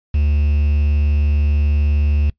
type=tone with quantisation; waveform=triangle; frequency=73.42 Hz; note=D2; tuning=in tune; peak=-11 dBFS; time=0.14-2.3 s; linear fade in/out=5 ms; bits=6; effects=noise-tail reverb RT60 0.1 s tail -21 dB re dry + resampled to 11025 Hz